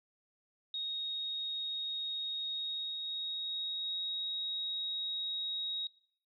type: tone with pitch glide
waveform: sine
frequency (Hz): 3747 to 3786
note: A#7 to A#7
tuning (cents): +8 to +26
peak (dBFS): -35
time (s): 0.74-5.87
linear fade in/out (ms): 2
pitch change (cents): +18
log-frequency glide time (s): 2.35-4.27
effects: noise-tail reverb RT60 0.6 s tail -20 dB re dry